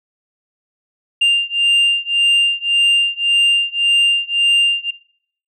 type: beating tone pair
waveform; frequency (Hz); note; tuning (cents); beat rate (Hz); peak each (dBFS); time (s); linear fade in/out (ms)
sine; 2794 / 2795.8; F7 / F7; 0 / +1; 1.8; -13; 1.21-4.91; 10
effects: noise-tail reverb RT60 0.6 s tail -20 dB re dry + tanh soft clip ceiling -9 dBFS